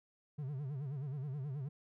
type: tone with vibrato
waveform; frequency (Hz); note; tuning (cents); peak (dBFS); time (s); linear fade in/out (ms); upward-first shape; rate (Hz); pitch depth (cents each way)
triangle; 139.1; C#3; +6; -36; 0.38-1.69; 10; sine; 9.4; 150
effects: none